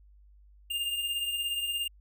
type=beating tone pair; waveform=square; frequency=2794 / 2811 Hz; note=F7 / F7; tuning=0 / +11 cents; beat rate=17 Hz; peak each=-39 / -31 dBFS; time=0.7-1.88 s; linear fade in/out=10 ms; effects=added 50 Hz sine -54 dBFS peak until 2 s